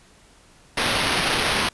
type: noise with sample-and-hold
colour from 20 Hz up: white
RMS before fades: -22 dBFS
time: 0.77-1.69 s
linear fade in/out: 5 ms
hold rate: 7350 Hz
effects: pink hiss -53 dBFS RMS until 1.73 s + resampled to 24000 Hz